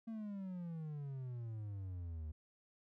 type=exponential sweep; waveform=triangle; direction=down; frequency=229.1 to 75.2 Hz; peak=-40 dBFS; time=0.07-2.32 s; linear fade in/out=10 ms; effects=none